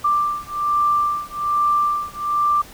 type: beating tone pair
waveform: sine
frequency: 1180 / 1181.2 Hz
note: D6 / D6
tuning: +8 / +10 cents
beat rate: 1.2 Hz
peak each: -20 dBFS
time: 0.04-2.62 s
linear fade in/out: 10 ms
effects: pink hiss -42 dBFS RMS until 2.73 s